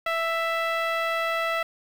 10% pulse tone with low-pass filter, 661 Hz, E5, 5 cents sharp, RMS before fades -26 dBFS, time 0.06-1.63 s, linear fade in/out 5 ms, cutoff 2100 Hz, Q 0.85, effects 7-bit

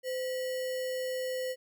sine tone with sample-and-hold, 513 Hz, C5, 34 cents flat, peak -31 dBFS, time 0.03-1.56 s, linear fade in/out 50 ms, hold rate 2450 Hz, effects none

